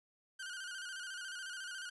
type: tone with vibrato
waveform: sawtooth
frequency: 1500 Hz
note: F#6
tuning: 23 cents sharp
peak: -39 dBFS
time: 0.39-1.9 s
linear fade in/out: 10 ms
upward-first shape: square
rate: 14 Hz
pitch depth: 65 cents each way
effects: resampled to 24000 Hz + 12-bit